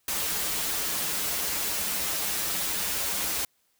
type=noise with comb filter; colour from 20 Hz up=white; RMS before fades=-29 dBFS; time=0.08-3.45 s; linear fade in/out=2 ms; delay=8 ms; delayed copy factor=-0.8; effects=white hiss -70 dBFS RMS until 3.79 s